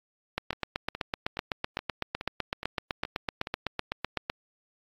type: two click trains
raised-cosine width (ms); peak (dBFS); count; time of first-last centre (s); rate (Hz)
0.3; -19 / -12; 8 / 32; 0.53-3.471 / 0.38-4.299; 2.38 / 7.91
effects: AAC 32 kbps